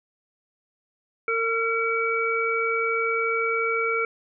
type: harmonic tone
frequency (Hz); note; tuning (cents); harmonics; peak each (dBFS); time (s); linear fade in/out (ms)
455.7; A#4; -39; 1 / 3 / 5; -26 / -26 / -26; 1.28-4.05; 2
effects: none